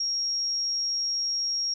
sine tone, 5588 Hz, F8, in tune, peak -25 dBFS, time 0-1.74 s, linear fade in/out 5 ms, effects none

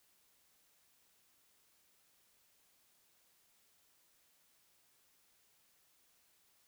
silence, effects white hiss -72 dBFS RMS until 6.67 s

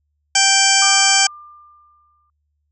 harmonic tone, 782 Hz, G5, 4 cents flat, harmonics 1 / 2 / 3 / 4 / 6 / 7 / 8 / 9 / 10, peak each -20 / -20 / -20 / -20 / -20 / -20 / -20 / -20 / -20 dBFS, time 0.35-1.27 s, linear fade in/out 5 ms
sine tone with exponential decay, 1195 Hz, D6, 30 cents sharp, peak -21 dBFS, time 0.82-2.3 s, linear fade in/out 2 ms, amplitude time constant 320 ms
effects added 74 Hz sine -66 dBFS peak until 2.71 s

